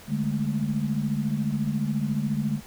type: tone cluster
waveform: sine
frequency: 146.9 / 206 / 220.2 Hz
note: D3 / G#3 / A3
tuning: +1 / -14 / +2 cents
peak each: -28 dBFS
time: 0.07-2.61 s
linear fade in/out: 50 ms
effects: pink hiss -47 dBFS RMS until 2.66 s